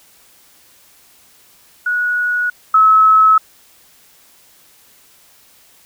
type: tone pair in turn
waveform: sine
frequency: 1461 / 1292.5 Hz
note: F#6 / E6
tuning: -22 / -34 cents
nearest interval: major second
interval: 212 cents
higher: first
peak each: -14 / -6 dBFS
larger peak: second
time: 1.86-2.5 / 2.74-3.38 s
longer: neither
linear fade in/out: 5 ms
effects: white hiss -49 dBFS RMS until 5.85 s